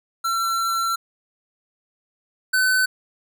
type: tone pair in turn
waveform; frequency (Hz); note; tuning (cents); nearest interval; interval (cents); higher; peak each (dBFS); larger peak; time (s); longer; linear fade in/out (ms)
square; 1352 / 1514.7; E6 / F#6; +43 / +40; major second; 197; second; -21 / -17; second; 0.24-0.96 / 2.53-2.86; first; 10
effects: none